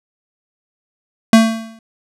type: tone with exponential decay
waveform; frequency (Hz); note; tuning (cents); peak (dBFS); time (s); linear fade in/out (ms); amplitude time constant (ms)
square; 224.4; A3; +34; -3; 1.33-1.79; 2; 100
effects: low-pass 10000 Hz 12 dB/octave